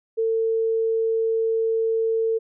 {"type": "tone", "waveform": "sine", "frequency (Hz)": 450, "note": "A4", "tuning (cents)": 39, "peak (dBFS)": -19, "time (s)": [0.17, 2.39], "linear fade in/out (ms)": 20, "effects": []}